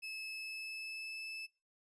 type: tone with pitch glide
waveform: 35% pulse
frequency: 2600 to 2623 Hz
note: E7 to E7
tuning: -24 to -9 cents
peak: -40 dBFS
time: 0.02-1.47 s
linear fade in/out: 20 ms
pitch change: +15 cents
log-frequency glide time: 0.27-1.26 s
effects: noise-tail reverb RT60 0.3 s tail -21 dB re dry + resampled to 22050 Hz